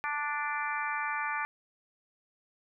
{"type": "harmonic tone", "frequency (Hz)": 293.7, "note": "D4", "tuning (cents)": 0, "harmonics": [3, 4, 5, 6, 7, 8], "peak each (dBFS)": [-36, -36, -38, -37, -42, -39], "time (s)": [0.04, 1.45], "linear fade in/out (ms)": 0, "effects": []}